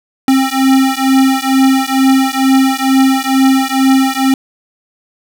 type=beating tone pair; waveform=square; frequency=264.9 / 267.1 Hz; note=C4 / C4; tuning=+22 / +36 cents; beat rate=2.2 Hz; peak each=-12 dBFS; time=0.28-4.34 s; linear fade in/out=2 ms; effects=none